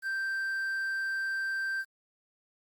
triangle tone with quantisation, 1568 Hz, G6, in tune, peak -28 dBFS, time 0.02-1.85 s, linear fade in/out 50 ms, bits 9, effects Opus 48 kbps

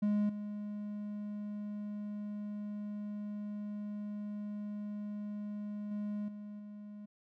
triangle tone with level steps, 207.7 Hz, G#3, in tune, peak -26 / -36 / -33 / -41 / -43 dBFS, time 0.02-7.06 s, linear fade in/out 10 ms, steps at 0.29 / 5.91 / 6.28 / 6.59 s, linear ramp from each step 5 ms, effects none

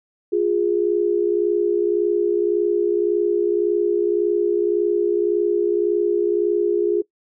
sine tone pair together, 351.5 / 413.3 Hz, F4 / G#4, +11 / -8 cents, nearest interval minor third, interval 281 cents, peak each -19 dBFS, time 0.32-7.02 s, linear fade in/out 10 ms, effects noise-tail reverb RT60 0.1 s tail -20 dB re dry

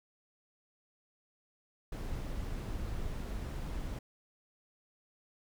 brown noise, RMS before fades -38 dBFS, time 1.92-3.99 s, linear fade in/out 5 ms, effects none

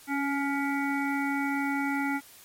harmonic tone with a mistuned harmonic, 281.4 Hz, C#4, 26 cents sharp, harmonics 1 / 3 / 5 / 7 / 8, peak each -28 / -33 / -35 / -36 / -37 dBFS, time 0.07-2.21 s, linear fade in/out 50 ms, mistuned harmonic 1, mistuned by -19 cents, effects white hiss -52 dBFS RMS until 2.44 s + MP3 64 kbps

